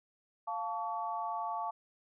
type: chord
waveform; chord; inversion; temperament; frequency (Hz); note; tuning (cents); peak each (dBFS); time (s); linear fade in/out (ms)
sine; F augmented; none; equal with one note detuned; 698.5 / 880 / 1132.7; F5 / A5 / C#6; 0 / 0 / +37; -39 / -37 / -39; 0.47-1.71; 10
effects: none